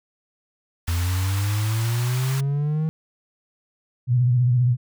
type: high-pass noise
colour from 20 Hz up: pink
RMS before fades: -34 dBFS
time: 0.87-2.41 s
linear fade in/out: 10 ms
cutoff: 820 Hz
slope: 48 dB/octave
type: exponential sweep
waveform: triangle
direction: up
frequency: 84 to 159.8 Hz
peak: -18 dBFS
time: 0.88-2.89 s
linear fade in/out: 0 ms
type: tone with vibrato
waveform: sine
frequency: 123.47 Hz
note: B2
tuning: in tune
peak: -15 dBFS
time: 4.07-4.77 s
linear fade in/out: 50 ms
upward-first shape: sine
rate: 15 Hz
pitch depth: 62 cents each way
effects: none